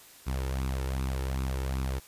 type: tone with flanger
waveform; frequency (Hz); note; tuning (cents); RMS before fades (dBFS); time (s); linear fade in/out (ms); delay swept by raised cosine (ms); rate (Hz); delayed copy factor
sawtooth; 65.9; C2; +13; -31; 0.26-2; 20; 0.78 to 2.28; 2.6; +0.55
effects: white hiss -53 dBFS RMS until 2.07 s + resampled to 32000 Hz